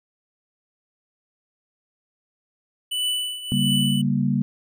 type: tone with tremolo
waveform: square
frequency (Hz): 2979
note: F#7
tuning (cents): +11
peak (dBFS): -21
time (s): 2.91-4.02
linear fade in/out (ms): 10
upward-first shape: triangle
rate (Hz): 1.5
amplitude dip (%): 80
type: chord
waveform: sine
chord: G diminished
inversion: second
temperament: just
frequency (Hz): 141.12 / 196 / 235.2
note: Db3 / G3 / Bb3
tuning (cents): +31 / 0 / +16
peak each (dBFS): -23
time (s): 3.52-4.42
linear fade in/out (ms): 0
effects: none